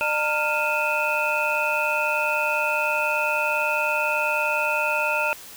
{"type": "tone cluster", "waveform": "sine", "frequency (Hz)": [603, 910, 1400, 2496, 2646], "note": ["D5", "A#5", "F6", "D#7", "E7"], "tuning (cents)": [46, -42, 4, 5, 6], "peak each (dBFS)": -27, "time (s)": [0.01, 5.33], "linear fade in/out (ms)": 0, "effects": ["white hiss -42 dBFS RMS until 5.56 s"]}